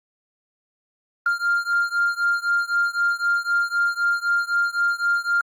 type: beating tone pair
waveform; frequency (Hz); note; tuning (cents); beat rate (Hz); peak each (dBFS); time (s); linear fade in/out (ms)
triangle; 1396.9 / 1400.8; F6 / F6; 0 / +5; 3.9; -19 / -20; 1.26-5.41; 2
effects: tanh soft clip ceiling -12 dBFS + Opus 24 kbps